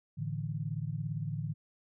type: chord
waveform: sine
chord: A suspended fourth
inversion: none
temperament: equal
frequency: 110 / 146.83 / 164.81 Hz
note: A2 / D3 / E3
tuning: 0 / 0 / 0 cents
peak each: -38 / -36 / -39 dBFS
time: 0.17-1.54 s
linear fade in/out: 20 ms
effects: none